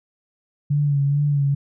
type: tone with vibrato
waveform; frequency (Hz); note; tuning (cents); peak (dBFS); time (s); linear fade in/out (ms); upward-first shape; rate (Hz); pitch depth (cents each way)
sine; 143.1; D3; -45; -16; 0.7-1.55; 10; sine; 2.3; 40
effects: none